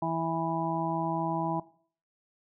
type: harmonic tone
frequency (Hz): 164.3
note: E3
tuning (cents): -5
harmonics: 1 / 2 / 4 / 5 / 6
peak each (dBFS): -34 / -34 / -34 / -34 / -34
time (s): 0.02-1.6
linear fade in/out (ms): 5
effects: noise-tail reverb RT60 0.5 s tail -19 dB re dry